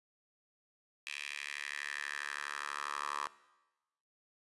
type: tone with high-pass filter sweep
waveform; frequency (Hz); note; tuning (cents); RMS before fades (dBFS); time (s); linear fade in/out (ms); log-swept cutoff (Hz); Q
10% pulse; 72.3; D2; -27; -41; 1.07-3.27; 0; 2500 to 1100; 3.8
effects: noise-tail reverb RT60 1.0 s tail -18 dB re dry + resampled to 24000 Hz